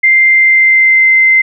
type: tone with pitch glide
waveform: sine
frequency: 2093 to 2074 Hz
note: C7 to C7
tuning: 0 to -16 cents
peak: -4 dBFS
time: 0.03-1.42 s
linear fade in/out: 10 ms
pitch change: -16 cents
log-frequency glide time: 0.26-1.09 s
effects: none